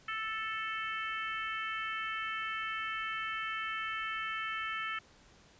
harmonic tone, 440 Hz, A4, in tune, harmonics 3 / 4 / 5 / 6 / 7, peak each -38 / -40 / -42 / -44 / -45 dBFS, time 0.08-4.99 s, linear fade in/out 5 ms, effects pink hiss -61 dBFS RMS until 5.59 s + resampled to 16000 Hz

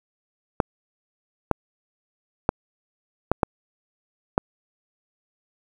clicks, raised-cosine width 1 ms, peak -3 dBFS, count 6, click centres 0.602 / 1.513 / 2.491 / 3.316 / 3.432 / 4.379 s, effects 7-bit

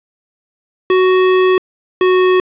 square tone pair in turn, 371.4 / 369 Hz, F#4 / F#4, +7 / -5 cents, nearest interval unison, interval 12 cents, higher first, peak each -9 dBFS, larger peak neither, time 0.9-1.58 / 2.01-2.4 s, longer first, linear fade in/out 2 ms, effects resampled to 8000 Hz + 7-bit

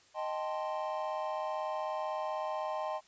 triangle chord, A half-diminished seventh, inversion second, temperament equal, 622.3 / 784 / 880 / 1046.5 Hz, Eb5 / G5 / A5 / C6, 0 / 0 / 0 / 0 cents, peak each -35 / -38 / -39 / -38 dBFS, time 0.14-3.01 s, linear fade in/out 50 ms, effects white hiss -63 dBFS RMS until 3.07 s + resampled to 16000 Hz

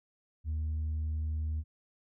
sine tone with tanh clipping, 77.78 Hz, D#2, in tune, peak -31 dBFS, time 0.44-1.64 s, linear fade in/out 50 ms, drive 1 dB, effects none

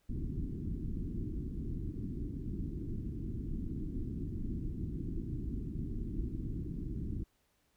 pink low-pass noise, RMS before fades -38 dBFS, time 0.09-7.24 s, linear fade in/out 10 ms, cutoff 340 Hz, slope 48 dB/octave, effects pink hiss -75 dBFS RMS until 7.76 s

